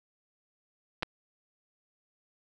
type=clicks; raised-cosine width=0.3 ms; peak=-18 / -13 dBFS; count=2; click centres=1.025 / 1.031 s; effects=none